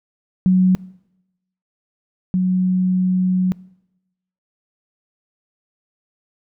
sine tone pair in turn, 185 / 184.2 Hz, F#3 / F#3, 0 / -7 cents, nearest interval unison, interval 7 cents, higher first, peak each -10 / -14 dBFS, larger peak first, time 0.46-0.75 / 2.34-3.52 s, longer second, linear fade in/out 0 ms, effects noise-tail reverb RT60 0.9 s tail -23 dB re dry

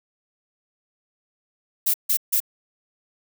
violet noise bursts, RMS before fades -20 dBFS, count 3, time 1.86-2.403 s, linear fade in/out 10 ms, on 81 ms, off 150 ms, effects none

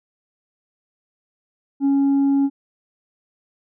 sine tone with tanh clipping, 277.2 Hz, C#4, in tune, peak -15 dBFS, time 1.8-2.5 s, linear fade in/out 50 ms, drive 2 dB, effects none

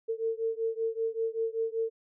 sine beating tone pair, 449.2 / 454.4 Hz, A4 / A#4, +36 / -44 cents, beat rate 5.2 Hz, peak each -31 / -32 dBFS, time 0.08-1.9 s, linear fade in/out 20 ms, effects none

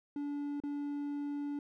triangle tone with dropouts, 288.2 Hz, D4, 33 cents flat, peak -33 dBFS, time 0.16-1.59 s, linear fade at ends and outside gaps 2 ms, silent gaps 0.602-0.636 s, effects none

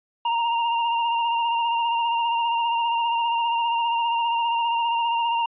square tone with vibrato, 932.3 Hz, A#5, in tune, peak -21 dBFS, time 0.25-5.46 s, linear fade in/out 5 ms, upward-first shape sine, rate 15 Hz, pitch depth 25 cents each way, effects resampled to 8000 Hz

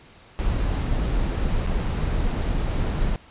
brown noise with dropouts, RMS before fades -23 dBFS, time 0.39-3.16 s, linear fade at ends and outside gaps 0 ms, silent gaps 1.664-1.673 s, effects pink hiss -50 dBFS RMS until 3.3 s + resampled to 8000 Hz

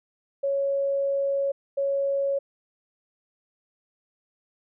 sine tone bursts at uneven times, 554.4 Hz, C#5, in tune, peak -22 dBFS, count 2, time 0.43-1.52 / 1.77-2.39 s, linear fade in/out 10 ms, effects none

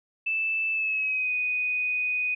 sine tone with pitch glide, 2637 to 2489 Hz, E7 to D#7, 0 to 0 cents, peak -24 dBFS, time 0.26-2.35 s, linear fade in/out 10 ms, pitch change -100 cents, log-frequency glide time 0.72-1.33 s, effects none

